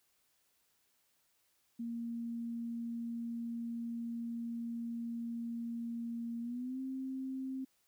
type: tone with pitch glide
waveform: sine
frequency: 233.3 to 263.4 Hz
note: A#3 to C4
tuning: +2 to +12 cents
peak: -37 dBFS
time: 1.79-7.65 s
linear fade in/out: 10 ms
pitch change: +210 cents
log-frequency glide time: 6.41-6.8 s
effects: white hiss -75 dBFS RMS until 7.87 s